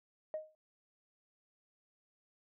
sine tone with exponential decay, 622.3 Hz, D#5, in tune, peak -32 dBFS, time 0.34-0.55 s, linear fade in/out 1 ms, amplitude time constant 44 ms, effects tanh soft clip ceiling -31 dBFS

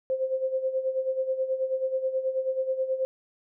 sine tone with tremolo, 524 Hz, C5, 2 cents sharp, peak -22 dBFS, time 0.1-3.05 s, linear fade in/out 0 ms, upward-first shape sine, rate 9.3 Hz, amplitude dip 70%, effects none

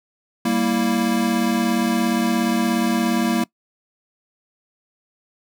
square chord, E diminished, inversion first, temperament equal, 196 / 233.1 / 329.6 Hz, G3 / Bb3 / E4, 0 / 0 / 0 cents, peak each -25 / -20 / -25 dBFS, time 0.45-3.44 s, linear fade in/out 5 ms, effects noise-tail reverb RT60 0.1 s tail -22 dB re dry

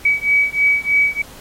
sine beating tone pair, 2274 / 2277.2 Hz, C#7 / C#7, +44 / +46 cents, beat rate 3.2 Hz, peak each -16 dBFS, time 0.05-1.22 s, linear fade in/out 5 ms, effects pink hiss -41 dBFS RMS until 1.4 s + AAC 48 kbps

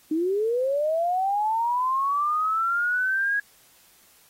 sine linear sweep, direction up, 302.3 to 1661.2 Hz, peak -21 dBFS, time 0.11-3.4 s, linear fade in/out 5 ms, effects white hiss -57 dBFS RMS until 4.29 s + AAC 48 kbps

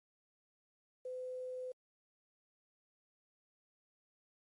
sine tone with quantisation, 508 Hz, B4, 49 cents sharp, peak -40 dBFS, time 1.05-1.72 s, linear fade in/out 5 ms, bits 11, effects MP3 48 kbps

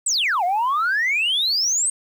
sine exponential two-way sweep, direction down then up, 8590 to 686 to 8590 Hz, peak -16 dBFS, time 0.06-1.9 s, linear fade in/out 5 ms, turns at 0.44 s, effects tanh soft clip ceiling -15 dBFS + 8-bit

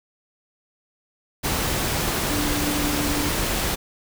sine tone in noise, 293.7 Hz, D4, in tune, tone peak -26 dBFS, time 2.29-3.3 s, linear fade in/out 20 ms, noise pink, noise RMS -24 dBFS, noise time 1.43-3.76 s, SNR -5 dB, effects none

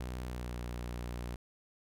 sawtooth tone with pitch glide, 62 to 60.17 Hz, B1 to B1, +7 to -44 cents, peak -34 dBFS, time 0-1.36 s, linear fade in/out 5 ms, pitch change -51 cents, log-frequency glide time 0.26-0.59 s, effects none

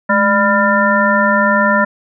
harmonic tone with a mistuned harmonic, 198.8 Hz, G3, 25 cents sharp, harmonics 1 / 3 / 5 / 7 / 9, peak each -16 / -16 / -16 / -16 / -16 dBFS, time 0.09-1.85 s, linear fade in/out 10 ms, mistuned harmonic 1, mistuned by +110 cents, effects none

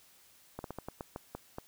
slowing click train, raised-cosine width 1 ms, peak -25 dBFS, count 9, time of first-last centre 0.59-1.584 s, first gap 52 ms, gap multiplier 1.24, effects white hiss -62 dBFS RMS until 1.67 s

